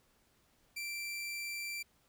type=tone; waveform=sawtooth; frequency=2349 Hz; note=D7; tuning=in tune; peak=-35 dBFS; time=0.76-1.83 s; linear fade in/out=10 ms; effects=pink hiss -71 dBFS RMS until 2.08 s